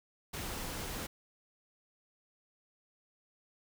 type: noise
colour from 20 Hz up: pink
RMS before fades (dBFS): -40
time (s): 0.33-1.07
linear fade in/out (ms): 10
effects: none